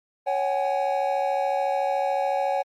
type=chord; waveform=triangle; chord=C# suspended fourth; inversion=none; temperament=equal with one note detuned; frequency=554.4 / 756.8 / 830.6 Hz; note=C#5 / F#5 / G#5; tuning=0 / +39 / 0 cents; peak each=-24 / -24 / -26 dBFS; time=0.26-2.63 s; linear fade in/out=20 ms; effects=Opus 32 kbps